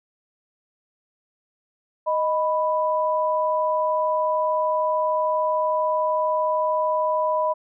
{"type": "tone pair together", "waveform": "sine", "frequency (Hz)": [622.3, 989.1], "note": ["D#5", "B5"], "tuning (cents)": [0, 2], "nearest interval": "minor sixth", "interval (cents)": 802, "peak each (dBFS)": -22, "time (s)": [2.06, 7.54], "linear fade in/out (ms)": 20, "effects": []}